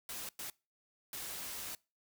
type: noise bursts at uneven times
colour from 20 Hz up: white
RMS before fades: -43 dBFS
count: 3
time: 0.09-0.29 / 0.39-0.5 / 1.13-1.75 s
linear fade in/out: 2 ms
effects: noise-tail reverb RT60 0.3 s tail -24 dB re dry